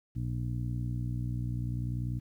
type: harmonic tone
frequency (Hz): 60.4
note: B1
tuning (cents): -38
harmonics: 1 / 2 / 3 / 4 / 5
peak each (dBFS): -38 / -32 / -42 / -44 / -45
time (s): 0.15-2.2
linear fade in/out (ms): 20
effects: 11-bit